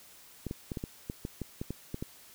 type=clicks; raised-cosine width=3 ms; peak=-22 dBFS; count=12; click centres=0.467 / 0.511 / 0.718 / 0.772 / 0.839 / 1.099 / 1.251 / 1.417 / 1.615 / 1.706 / 1.944 / 2.025 s; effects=white hiss -55 dBFS RMS until 2.34 s